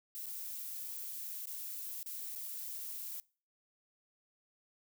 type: noise with dropouts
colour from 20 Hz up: violet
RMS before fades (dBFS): -43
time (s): 0.15-3.2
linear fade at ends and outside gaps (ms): 0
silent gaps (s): 0.259-0.266 / 1.456-1.472 / 2.03-2.061 / 2.352-2.359
effects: noise-tail reverb RT60 0.4 s tail -23 dB re dry